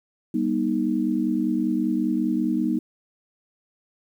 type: chord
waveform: sine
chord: G augmented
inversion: none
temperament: equal with one note detuned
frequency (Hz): 196 / 241.2 / 311.1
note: G3 / B3 / D#4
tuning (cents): 0 / -41 / 0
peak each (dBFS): -27 / -24 / -24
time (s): 0.34-2.79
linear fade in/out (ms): 5
effects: 9-bit